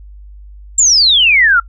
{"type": "exponential sweep", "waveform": "sine", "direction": "down", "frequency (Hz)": [7530, 1335], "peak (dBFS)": -6, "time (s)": [0.78, 1.6], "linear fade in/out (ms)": 5, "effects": ["noise-tail reverb RT60 0.1 s tail -22 dB re dry", "added 50 Hz sine -32 dBFS peak until 1.68 s"]}